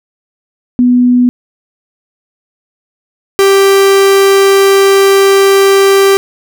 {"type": "tone pair in turn", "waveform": ["sine", "45% pulse"], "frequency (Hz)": [246.9, 391.9], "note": ["B3", "G4"], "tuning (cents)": [0, 0], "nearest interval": "minor sixth", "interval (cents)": 800, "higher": "second", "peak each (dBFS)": -4, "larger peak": "neither", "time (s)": [[0.79, 1.29], [3.39, 6.17]], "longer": "second", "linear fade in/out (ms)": 0, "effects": []}